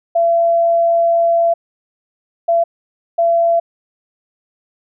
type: tone bursts at uneven times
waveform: sine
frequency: 676 Hz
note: E5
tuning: 43 cents sharp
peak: -10 dBFS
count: 3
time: 0.15-1.54 / 2.48-2.64 / 3.18-3.6 s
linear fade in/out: 10 ms
effects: none